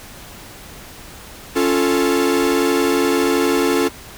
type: chord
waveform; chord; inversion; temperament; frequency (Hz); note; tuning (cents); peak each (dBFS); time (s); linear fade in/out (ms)
45% pulse; Db augmented; none; equal; 277.2 / 349.2 / 440; Db4 / F4 / A4; 0 / 0 / 0; -19; 1.55-3.89; 20
effects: pink hiss -38 dBFS RMS until 4.17 s